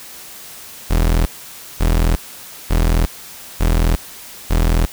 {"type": "tone bursts", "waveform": "35% pulse", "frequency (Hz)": 41.13, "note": "E1", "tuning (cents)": -3, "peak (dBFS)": -10, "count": 5, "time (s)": [0.9, 4.86], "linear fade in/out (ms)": 10, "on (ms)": 360, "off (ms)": 540, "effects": ["white hiss -36 dBFS RMS until 4.92 s"]}